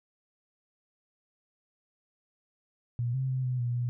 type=tone with pitch steps; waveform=sine; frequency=120.1 / 132 / 129.8 / 126.3 / 120.8 / 121.8 Hz; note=B2 / C3 / C3 / B2 / B2 / B2; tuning=-48 / +16 / -13 / +39 / -38 / -24 cents; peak=-27 dBFS; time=2.99-3.89 s; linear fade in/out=0 ms; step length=150 ms; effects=none